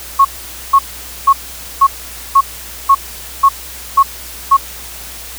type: tone bursts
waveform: sine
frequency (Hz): 1099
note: C#6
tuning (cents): -15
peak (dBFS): -3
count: 9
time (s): 0.19-4.57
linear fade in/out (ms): 10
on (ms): 60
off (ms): 480
effects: added 60 Hz sine -36 dBFS peak until 5.38 s + white hiss -30 dBFS RMS until 5.38 s